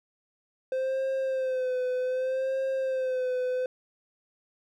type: tone with vibrato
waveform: triangle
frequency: 518 Hz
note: C5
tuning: 17 cents flat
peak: -24 dBFS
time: 0.72-3.66 s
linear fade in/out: 2 ms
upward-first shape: sine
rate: 0.65 Hz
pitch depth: 47 cents each way
effects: none